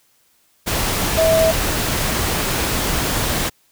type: tone in noise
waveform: sine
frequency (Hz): 647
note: E5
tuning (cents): -32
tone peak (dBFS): -12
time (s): 1.17-1.52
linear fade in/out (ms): 20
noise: pink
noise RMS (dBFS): -20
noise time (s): 0.66-3.5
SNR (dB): +5
effects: white hiss -59 dBFS RMS until 3.71 s